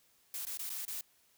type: noise with dropouts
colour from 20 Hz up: blue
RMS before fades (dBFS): -40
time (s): 0.34-1.01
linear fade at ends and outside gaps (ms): 2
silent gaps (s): 0.452-0.468 / 0.573-0.592 / 0.694-0.701 / 0.852-0.879
effects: white hiss -69 dBFS RMS until 1.37 s